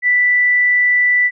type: tone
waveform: sine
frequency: 1975.5 Hz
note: B6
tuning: in tune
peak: -10 dBFS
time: 0.02-1.31 s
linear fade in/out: 50 ms
effects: none